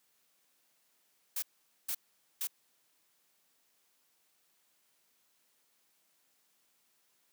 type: noise bursts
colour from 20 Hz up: blue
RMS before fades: -35 dBFS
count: 3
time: 1.36-2.472 s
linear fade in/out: 5 ms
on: 64 ms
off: 460 ms
effects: white hiss -73 dBFS RMS until 7.32 s + high-pass 150 Hz 12 dB/octave